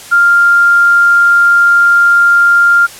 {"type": "tone", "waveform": "sine", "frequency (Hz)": 1396.9, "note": "F6", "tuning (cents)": 0, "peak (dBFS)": -4, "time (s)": [0.11, 2.87], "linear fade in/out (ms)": 20, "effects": ["white hiss -31 dBFS RMS until 2.99 s", "low-pass 11000 Hz 12 dB/octave"]}